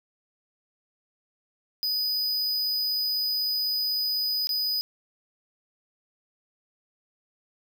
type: tone with dropouts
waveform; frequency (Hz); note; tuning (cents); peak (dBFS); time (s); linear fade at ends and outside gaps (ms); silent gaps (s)
square; 4978; D#8; 0; -25; 1.83-4.81; 0; 4.471-4.492
effects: none